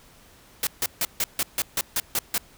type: noise bursts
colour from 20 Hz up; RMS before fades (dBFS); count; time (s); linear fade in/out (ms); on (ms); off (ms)
white; -24; 10; 0.63-2.38; 2; 40; 150
effects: pink hiss -53 dBFS RMS until 2.57 s